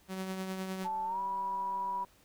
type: tone with tremolo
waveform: sawtooth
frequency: 188.8 Hz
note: F#3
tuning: 35 cents sharp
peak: -30 dBFS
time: 0.08-0.89 s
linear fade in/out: 50 ms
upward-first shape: triangle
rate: 9.8 Hz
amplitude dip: 45%
type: click train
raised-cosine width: 1 ms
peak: -39 dBFS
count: 235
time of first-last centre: 0.83-2.049 s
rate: 192 Hz
type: tone with pitch glide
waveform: sine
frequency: 878 to 974.2 Hz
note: A5 to B5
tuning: -4 to -24 cents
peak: -32 dBFS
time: 0.84-2.05 s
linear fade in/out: 20 ms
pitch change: +180 cents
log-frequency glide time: 1.04-1.2 s
effects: pink hiss -64 dBFS RMS until 2.24 s